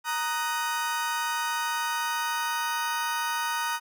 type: chord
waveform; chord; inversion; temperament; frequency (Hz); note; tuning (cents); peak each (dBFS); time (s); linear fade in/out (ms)
35% pulse; D# minor; second; just; 933.4 / 1244.5 / 1493.4; A#5 / D#6 / F#6; +2 / 0 / +16; -28 / -31 / -31; 0.04-3.8; 50
effects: none